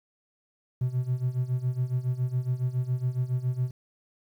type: tone with tremolo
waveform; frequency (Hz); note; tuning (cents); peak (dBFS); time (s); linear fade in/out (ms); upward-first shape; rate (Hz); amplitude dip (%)
triangle; 126.3; B2; +39; -19; 0.81-3.71; 5; sine; 7.2; 85
effects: tanh soft clip ceiling -18 dBFS + 10-bit